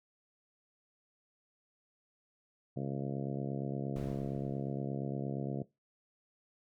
harmonic tone, 68.6 Hz, C#2, 17 cents flat, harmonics 2 / 3 / 4 / 5 / 6 / 7 / 8 / 9 / 10, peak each -37 / -41 / -43 / -45 / -47 / -48 / -49 / -50 / -51 dBFS, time 2.76-5.63 s, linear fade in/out 10 ms
brown noise with exponential decay, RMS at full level -41 dBFS, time 3.96-5.07 s, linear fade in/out 1 ms, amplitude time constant 240 ms
effects noise-tail reverb RT60 0.2 s tail -18 dB re dry

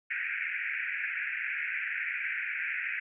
white band-pass noise, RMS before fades -34 dBFS, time 0.1-3 s, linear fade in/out 10 ms, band 1500 to 2500 Hz, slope 96 dB/octave, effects none

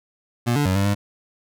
25% pulse tone with pitch steps, 119.8 / 145.7 / 93.7 / 99 / 101.5 Hz, A#2 / D3 / F#2 / G2 / G#2, +48 / -13 / +22 / +18 / -39 cents, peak -14 dBFS, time 0.46-0.95 s, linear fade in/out 20 ms, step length 98 ms, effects none

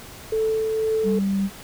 sine tone with tremolo, 440 Hz, A4, in tune, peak -18 dBFS, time 0.32-1.19 s, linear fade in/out 5 ms, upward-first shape triangle, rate 2 Hz, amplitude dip 30%
sine tone, 196 Hz, G3, in tune, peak -19 dBFS, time 1.03-1.5 s, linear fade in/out 50 ms
effects tanh soft clip ceiling -11 dBFS + pink hiss -41 dBFS RMS until 1.63 s

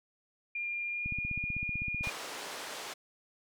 sine tone with pitch glide, 2404 to 2431 Hz, D7 to D#7, +40 to -41 cents, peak -33 dBFS, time 0.55-2.1 s, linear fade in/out 5 ms, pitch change +19 cents, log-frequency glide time 0.89-1.06 s
click train, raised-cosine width 5 ms, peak -27 dBFS, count 17, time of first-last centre 1.06-2.073 s, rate 15.8 Hz
pink band-pass noise, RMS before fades -42 dBFS, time 2.03-2.94 s, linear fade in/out 10 ms, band 480 to 8200 Hz, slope 12 dB/octave
effects none

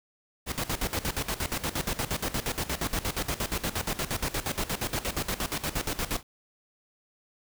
pink noise with tremolo, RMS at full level -29 dBFS, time 0.46-6.23 s, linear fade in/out 50 ms, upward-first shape square, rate 8.5 Hz, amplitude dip 80%, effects none

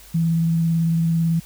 sine tone with vibrato, 165.1 Hz, E3, 3 cents sharp, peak -16 dBFS, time 0.14-1.4 s, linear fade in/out 10 ms, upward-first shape square, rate 18 Hz, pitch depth 13 cents each way, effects added 50 Hz sine -47 dBFS peak until 1.45 s + white hiss -46 dBFS RMS until 1.45 s

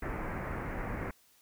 pink low-pass noise, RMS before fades -37 dBFS, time 0.02-1.11 s, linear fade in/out 5 ms, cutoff 2200 Hz, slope 48 dB/octave, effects white hiss -65 dBFS RMS until 1.41 s

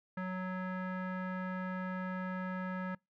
square tone with low-pass filter, 185 Hz, F#3, in tune, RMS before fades -38 dBFS, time 0.17-2.95 s, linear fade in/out 5 ms, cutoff 1600 Hz, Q 3.3, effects noise-tail reverb RT60 0.2 s tail -26 dB re dry

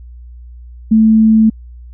sine tone, 220 Hz, A3, in tune, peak -5 dBFS, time 0.91-1.5 s, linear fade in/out 10 ms, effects added 60 Hz sine -31 dBFS peak until 1.93 s

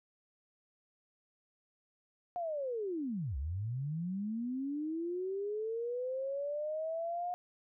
sine linear two-way sweep, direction down then up, 720 to 62.6 to 720 Hz, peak -34 dBFS, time 2.36-7.34 s, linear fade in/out 0 ms, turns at 3.37 s, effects none

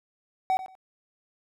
triangle tone with echo, 755 Hz, F#5, 35 cents sharp, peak -19 dBFS, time 0.5-0.57 s, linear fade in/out 0 ms, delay 91 ms, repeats 2, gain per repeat -14 dB, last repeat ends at 0.752 s, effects none

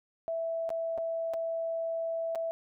sine tone with dropouts, 659.3 Hz, E5, in tune, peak -30 dBFS, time 0.28-2.51 s, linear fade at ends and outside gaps 0 ms, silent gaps 0.692-0.703 / 0.977-0.983 / 1.336-1.34 / 2.35-2.356 s, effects none

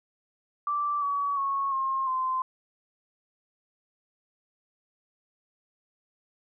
sine tone with pitch steps, 1169 / 1134.4 / 1100.8 / 1068.3 / 1036.7 Hz, D6 / C#6 / C#6 / C6 / C6, -8 / +40 / -12 / +36 / -16 cents, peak -25 dBFS, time 0.67-2.42 s, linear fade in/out 2 ms, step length 350 ms, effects none

